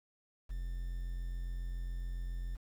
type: tone with quantisation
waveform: triangle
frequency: 43.62 Hz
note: F1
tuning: 1 cent flat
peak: -34 dBFS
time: 0.49-2.57 s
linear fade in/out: 20 ms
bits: 10
effects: none